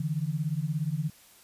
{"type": "beating tone pair", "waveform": "sine", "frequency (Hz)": [145.2, 162.2], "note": ["D3", "E3"], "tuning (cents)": [-19, -28], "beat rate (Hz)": 17, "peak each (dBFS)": -30, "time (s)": [0, 1.1], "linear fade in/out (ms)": 5, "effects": ["white hiss -56 dBFS RMS until 1.43 s", "resampled to 32000 Hz"]}